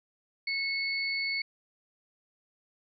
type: tone pair together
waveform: sine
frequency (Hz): 2195 / 4459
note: C#7 / C#8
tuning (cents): -18 / +9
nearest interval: octave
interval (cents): 1227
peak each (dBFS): -30 / -34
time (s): 0.47-1.42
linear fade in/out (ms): 5
effects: none